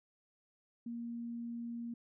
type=tone; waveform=sine; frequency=234.9 Hz; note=A#3; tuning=13 cents sharp; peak=-39 dBFS; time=0.86-1.94 s; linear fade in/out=5 ms; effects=none